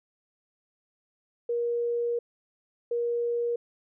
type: tone pair in turn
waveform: sine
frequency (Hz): 474 / 474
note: A#4 / A#4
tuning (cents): +29 / +29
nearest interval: unison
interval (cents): 0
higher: neither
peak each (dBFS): -25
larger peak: neither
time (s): 1.49-2.19 / 2.91-3.56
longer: first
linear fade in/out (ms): 5
effects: none